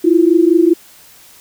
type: tone pair together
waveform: sine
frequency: 326 / 351 Hz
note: E4 / F4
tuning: -19 / +9 cents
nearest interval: minor second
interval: 128 cents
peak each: -10 dBFS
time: 0.04-0.74 s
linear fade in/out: 10 ms
effects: white hiss -43 dBFS RMS until 1.4 s